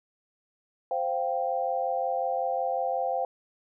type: chord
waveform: sine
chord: C suspended fourth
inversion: none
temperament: equal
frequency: 523.3 / 698.5 / 784 Hz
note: C5 / F5 / G5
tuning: 0 / 0 / 0 cents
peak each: -30 dBFS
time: 0.91-3.25 s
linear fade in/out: 2 ms
effects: none